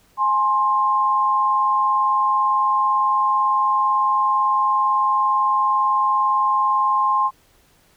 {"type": "tone pair together", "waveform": "sine", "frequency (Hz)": [838.1, 1056], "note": ["G#5", "C6"], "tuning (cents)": [16, 16], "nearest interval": "major third", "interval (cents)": 400, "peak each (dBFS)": [-22, -16], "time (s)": [0.17, 7.31], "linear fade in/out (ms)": 50, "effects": ["pink hiss -57 dBFS RMS until 7.96 s"]}